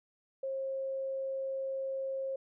sine tone, 536 Hz, C5, 42 cents sharp, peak -33 dBFS, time 0.43-2.36 s, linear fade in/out 5 ms, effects none

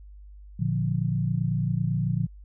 sine chord, Bb major, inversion none, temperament equal, 116.54 / 146.83 / 174.61 Hz, Bb2 / D3 / F3, 0 / 0 / 0 cents, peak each -27 / -27 / -28 dBFS, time 0.59-2.27 s, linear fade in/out 10 ms, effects added 50 Hz sine -43 dBFS peak until 2.44 s

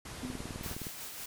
pink low-pass noise, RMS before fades -45 dBFS, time 0.05-0.75 s, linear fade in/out 5 ms, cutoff 12000 Hz, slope 96 dB/octave
sine tone with exponential decay, 253.2 Hz, B3, 43 cents sharp, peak -34 dBFS, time 0.23-0.61 s, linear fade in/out 1 ms, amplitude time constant 82 ms
click train, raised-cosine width 3 ms, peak -28 dBFS, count 13, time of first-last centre 0.25-0.869 s, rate 19.4 Hz
white noise with tremolo, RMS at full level -42 dBFS, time 0.63-1.26 s, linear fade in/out 5 ms, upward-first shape sine, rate 5.5 Hz, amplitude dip 35%
effects none

